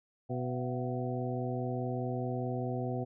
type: harmonic tone with a mistuned harmonic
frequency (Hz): 124.8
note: B2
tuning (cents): +19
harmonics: 1 / 2 / 3 / 4 / 5 / 6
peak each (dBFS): -35 / -38 / -40 / -41 / -42 / -43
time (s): 0.29-3.05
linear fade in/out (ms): 20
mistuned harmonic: 5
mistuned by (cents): +120
effects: none